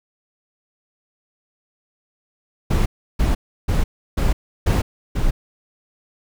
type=noise bursts; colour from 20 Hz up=brown; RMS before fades=-17 dBFS; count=6; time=2.7-5.31 s; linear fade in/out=10 ms; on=160 ms; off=330 ms; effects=none